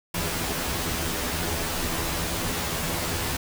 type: noise with comb filter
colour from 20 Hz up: pink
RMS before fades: -28 dBFS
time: 0.14-3.37 s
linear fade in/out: 5 ms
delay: 12 ms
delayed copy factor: +0.85
effects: none